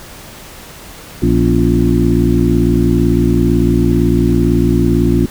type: harmonic tone with a mistuned harmonic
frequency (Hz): 57.9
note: A#1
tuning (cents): -11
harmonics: 1 / 2 / 3 / 4 / 5 / 6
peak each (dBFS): -16 / -16 / -16 / -16 / -16 / -16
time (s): 1.22-5.26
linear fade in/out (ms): 5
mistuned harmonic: 4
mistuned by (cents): +86
effects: pink hiss -34 dBFS RMS until 5.3 s